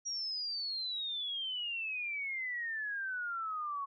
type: exponential sweep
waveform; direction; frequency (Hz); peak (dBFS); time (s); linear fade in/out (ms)
sine; down; 5730 to 1100; -35; 0.05-3.86; 20
effects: none